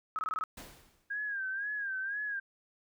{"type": "tone bursts", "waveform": "sine", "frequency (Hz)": 1282, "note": "E6", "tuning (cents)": -49, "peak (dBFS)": -31, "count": 6, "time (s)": [0.16, 0.438], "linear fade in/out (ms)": 0, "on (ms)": 28, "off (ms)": 22}
{"type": "noise with exponential decay", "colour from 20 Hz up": "pink", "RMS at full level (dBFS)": -45, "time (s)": [0.57, 1.22], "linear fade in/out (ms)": 5, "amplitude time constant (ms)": 140}
{"type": "tone with vibrato", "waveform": "sine", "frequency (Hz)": 1613, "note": "G6", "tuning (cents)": 49, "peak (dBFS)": -33, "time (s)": [1.1, 2.4], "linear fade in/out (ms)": 10, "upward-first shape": "sine", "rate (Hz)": 2, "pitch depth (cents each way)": 93}
{"effects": []}